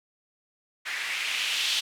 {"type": "noise with low-pass filter sweep", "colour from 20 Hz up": "violet", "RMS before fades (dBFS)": -29, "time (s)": [0.85, 1.81], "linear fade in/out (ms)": 20, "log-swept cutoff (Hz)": [1900, 3400], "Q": 2.5, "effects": []}